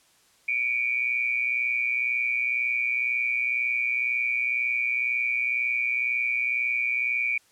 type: tone pair together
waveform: sine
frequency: 2277 / 2399 Hz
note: C#7 / D7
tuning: +46 / +36 cents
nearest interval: minor second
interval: 90 cents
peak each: -26 dBFS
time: 0.48-7.38 s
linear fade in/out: 5 ms
effects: white hiss -61 dBFS RMS until 7.51 s + low-pass 10000 Hz 12 dB/octave